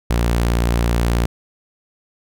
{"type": "tone", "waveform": "sawtooth", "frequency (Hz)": 58.5, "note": "A#1", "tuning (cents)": 7, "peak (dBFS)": -11, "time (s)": [0.1, 1.26], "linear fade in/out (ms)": 5, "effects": []}